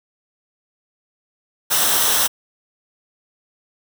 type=noise with comb filter; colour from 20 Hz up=white; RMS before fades=-17 dBFS; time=1.7-2.28 s; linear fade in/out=20 ms; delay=0.43 ms; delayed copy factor=-0.55; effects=none